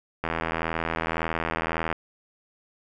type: click train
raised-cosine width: 0.5 ms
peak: -11 dBFS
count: 139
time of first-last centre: 0.24-1.927 s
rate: 81.8 Hz
effects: none